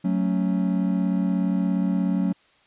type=chord; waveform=triangle; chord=F# minor; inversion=none; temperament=just; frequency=185 / 222 / 277.5 Hz; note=F#3 / A3 / C#4; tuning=0 / +16 / +2 cents; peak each=-20 / -25 / -25 dBFS; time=0.04-2.33 s; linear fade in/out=10 ms; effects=white hiss -59 dBFS RMS until 2.66 s + resampled to 8000 Hz